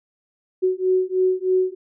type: beating tone pair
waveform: sine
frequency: 370 / 373.2 Hz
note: F#4 / F#4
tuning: 0 / +15 cents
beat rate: 3.2 Hz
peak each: -20 dBFS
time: 0.62-1.75 s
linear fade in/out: 20 ms
effects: none